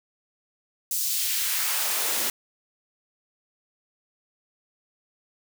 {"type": "noise with high-pass filter sweep", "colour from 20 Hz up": "white", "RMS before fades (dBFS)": -26, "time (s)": [0.91, 2.3], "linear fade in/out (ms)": 2, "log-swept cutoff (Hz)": [6800, 220], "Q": 0.93, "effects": []}